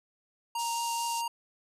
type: tone with vibrato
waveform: square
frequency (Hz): 932.3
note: A#5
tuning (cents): 0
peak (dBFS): -31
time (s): 0.55-1.28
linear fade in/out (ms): 5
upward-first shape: triangle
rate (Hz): 4.5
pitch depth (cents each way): 8
type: band-pass noise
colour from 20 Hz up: pink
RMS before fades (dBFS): -40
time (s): 0.58-1.22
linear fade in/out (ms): 20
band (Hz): 4900 to 9800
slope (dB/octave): 24
effects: resampled to 32000 Hz